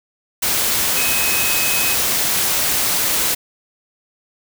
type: tone in noise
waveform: sine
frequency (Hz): 2541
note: D#7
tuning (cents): +36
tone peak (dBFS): -22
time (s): 0.96-1.95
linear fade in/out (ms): 10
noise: white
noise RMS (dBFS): -18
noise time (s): 0.42-3.35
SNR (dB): -7
effects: none